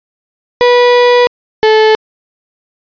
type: tone pair in turn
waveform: 35% pulse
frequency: 488.3 / 435 Hz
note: B4 / A4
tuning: -20 / -20 cents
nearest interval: major second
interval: 200 cents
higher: first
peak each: -3 dBFS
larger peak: neither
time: 0.61-1.27 / 1.63-1.95 s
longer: first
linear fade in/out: 0 ms
effects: resampled to 11025 Hz